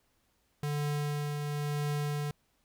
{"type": "tone with tremolo", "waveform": "square", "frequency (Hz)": 146.83, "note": "D3", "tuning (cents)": 0, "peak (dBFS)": -30, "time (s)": [0.63, 2.31], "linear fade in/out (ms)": 2, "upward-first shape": "triangle", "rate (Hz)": 0.98, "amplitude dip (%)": 35, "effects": ["pink hiss -73 dBFS RMS until 2.64 s"]}